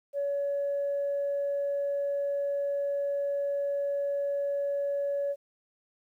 sine tone, 565 Hz, C#5, 33 cents sharp, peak -26 dBFS, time 0.13-5.36 s, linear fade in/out 50 ms, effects tanh soft clip ceiling -23 dBFS + 11-bit

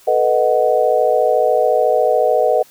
sine chord, B dominant seventh, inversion third, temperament equal, 440 / 493.9 / 622.3 / 740 Hz, A4 / B4 / D#5 / F#5, 0 / 0 / 0 / 0 cents, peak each -19 / -16 / -16 / -18 dBFS, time 0.07-2.63 s, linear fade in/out 10 ms, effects white hiss -48 dBFS RMS until 2.7 s

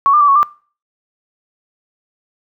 sine tone with pitch steps, 1113 / 1199 / 1159 / 1108 / 1186 Hz, C#6 / D6 / D6 / C#6 / D6, +7 / +36 / -23 / -1 / +17 cents, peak -7 dBFS, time 0.06-0.43 s, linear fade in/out 0 ms, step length 74 ms, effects noise-tail reverb RT60 0.4 s tail -22 dB re dry

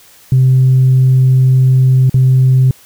sine tone with dropouts, 130 Hz, C3, 11 cents flat, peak -4 dBFS, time 0.32-2.71 s, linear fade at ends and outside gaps 2 ms, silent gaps 2.096-2.142 s, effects tanh soft clip ceiling -2 dBFS + white hiss -43 dBFS RMS until 2.85 s

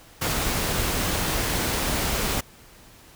pink noise, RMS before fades -25 dBFS, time 0.21-2.41 s, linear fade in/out 10 ms, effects pink hiss -50 dBFS RMS until 3.15 s

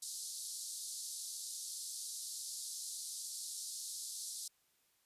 white band-pass noise, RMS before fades -45 dBFS, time 0.02-4.48 s, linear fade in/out 5 ms, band 4000 to 11000 Hz, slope 48 dB/octave, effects white hiss -75 dBFS RMS until 5.05 s + resampled to 32000 Hz

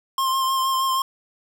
square tone with vibrato, 1059 Hz, C6, 21 cents sharp, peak -20 dBFS, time 0.18-1.02 s, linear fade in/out 2 ms, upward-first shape sine, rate 6.4 Hz, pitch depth 22 cents each way, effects none

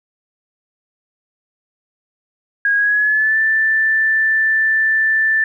sine tone with pitch glide, 1639 to 1766.8 Hz, G#6 to A6, -23 to +7 cents, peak -12 dBFS, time 2.65-5.44 s, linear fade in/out 2 ms, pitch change +130 cents, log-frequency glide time 2.75-3.38 s, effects 9-bit

